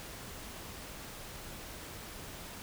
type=silence; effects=pink hiss -46 dBFS RMS until 2.62 s